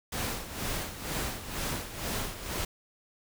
pink noise with tremolo, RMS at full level -32 dBFS, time 0.12-2.65 s, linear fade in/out 5 ms, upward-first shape sine, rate 2.1 Hz, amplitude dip 70%, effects none

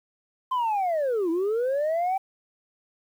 sine linear two-way sweep, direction down then up, 1046.5 to 320 to 782 Hz, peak -20 dBFS, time 0.51-2.18 s, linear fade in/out 10 ms, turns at 1.3 s, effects tanh soft clip ceiling -21 dBFS + 9-bit

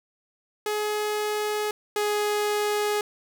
sawtooth tone pair in turn, 421.7 / 417.3 Hz, G#4 / G#4, +26 / +8 cents, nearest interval unison, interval 18 cents, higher first, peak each -21 / -19 dBFS, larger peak second, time 0.66-1.71 / 1.96-3.01 s, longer neither, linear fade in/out 2 ms, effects none

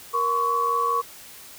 sine tone cluster, 470.2 / 1039 / 1124 Hz, A#4 / C6 / C#6, +15 / -12 / +24 cents, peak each -29 / -29 / -21 dBFS, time 0.13-1.02 s, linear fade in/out 20 ms, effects white hiss -44 dBFS RMS until 1.58 s

